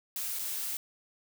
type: noise with dropouts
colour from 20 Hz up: blue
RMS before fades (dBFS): -35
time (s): 0.16-0.77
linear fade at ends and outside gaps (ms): 1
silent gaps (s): 0.389-0.393
effects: none